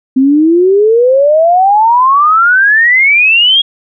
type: exponential sweep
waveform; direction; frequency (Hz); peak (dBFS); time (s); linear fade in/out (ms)
sine; up; 256.9 to 3322; -4; 0.16-3.62; 10
effects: none